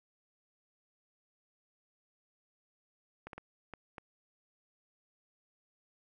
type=clicks; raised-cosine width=0.5 ms; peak=-29 dBFS; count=5; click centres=3.27 / 3.332 / 3.38 / 3.737 / 3.982 s; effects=none